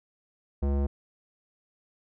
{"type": "tone with low-pass filter", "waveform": "square", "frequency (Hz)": 70, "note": "C#2", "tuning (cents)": 18, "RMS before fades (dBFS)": -26, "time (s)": [0.62, 0.87], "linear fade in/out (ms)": 10, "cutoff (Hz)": 600, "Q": 0.92, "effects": []}